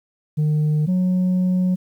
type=tone pair in turn; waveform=sine; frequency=152 / 183.08 Hz; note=D#3 / F#3; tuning=-40 / -18 cents; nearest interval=minor third; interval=322 cents; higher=second; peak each=-13 dBFS; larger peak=neither; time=0.37-0.87 / 0.87-1.76 s; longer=second; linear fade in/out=20 ms; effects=tanh soft clip ceiling -15 dBFS + 9-bit